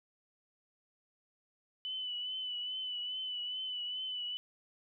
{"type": "tone with vibrato", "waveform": "sine", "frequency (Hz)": 2995, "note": "F#7", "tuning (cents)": 20, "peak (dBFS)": -36, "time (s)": [1.85, 4.37], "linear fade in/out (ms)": 0, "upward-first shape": "triangle", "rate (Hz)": 2.4, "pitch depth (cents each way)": 43, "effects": []}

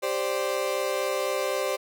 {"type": "chord", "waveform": "35% pulse", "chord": "G suspended fourth", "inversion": "none", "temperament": "equal", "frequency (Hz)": [392, 523.3, 587.3], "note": ["G4", "C5", "D5"], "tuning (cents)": [0, 0, 0], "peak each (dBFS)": [-30, -27, -28], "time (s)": [0.02, 1.77], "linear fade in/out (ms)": 20, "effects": []}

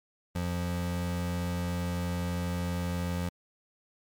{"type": "tone pair together", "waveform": "square", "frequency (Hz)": [87.7, 175.57], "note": ["F2", "F3"], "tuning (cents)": [8, 9], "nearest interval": "octave", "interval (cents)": 1201, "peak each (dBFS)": [-33, -33], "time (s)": [0.35, 3.29], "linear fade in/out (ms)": 5, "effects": ["MP3 96 kbps"]}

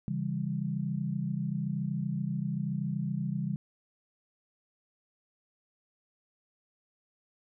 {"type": "chord", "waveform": "sine", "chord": "C# diminished", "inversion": "none", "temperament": "just", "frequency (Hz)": [138.59, 166.31, 199.57], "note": ["C#3", "E3", "G3"], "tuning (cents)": [0, 16, 31], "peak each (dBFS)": -34, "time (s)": [0.08, 3.56], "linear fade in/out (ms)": 0, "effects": []}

